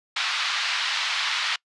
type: band-pass noise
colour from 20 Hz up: white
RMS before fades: -26 dBFS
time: 0.16-1.56 s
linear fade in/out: 5 ms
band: 1000 to 4300 Hz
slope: 24 dB/octave
effects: noise-tail reverb RT60 0.1 s tail -25 dB re dry + resampled to 24000 Hz